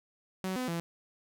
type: tone with pitch steps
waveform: sawtooth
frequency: 187.6 / 253.4 / 168.7 Hz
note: F#3 / B3 / E3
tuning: +24 / +45 / +40 cents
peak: -28 dBFS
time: 0.44-0.8 s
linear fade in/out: 0 ms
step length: 120 ms
effects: none